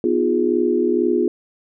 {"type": "chord", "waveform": "sine", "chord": "F half-diminished seventh", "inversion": "second", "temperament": "equal with one note detuned", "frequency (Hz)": [246.9, 311.1, 353.1, 415.3], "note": ["Cb4", "Eb4", "F4", "Ab4"], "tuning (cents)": [0, 0, 19, 0], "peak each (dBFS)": [-22, -24, -18, -21], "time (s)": [0.04, 1.28], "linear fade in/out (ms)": 2, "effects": []}